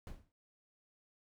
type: noise with exponential decay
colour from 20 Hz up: brown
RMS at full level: -41 dBFS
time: 0.07-0.32 s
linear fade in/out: 0 ms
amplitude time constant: 53 ms
effects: none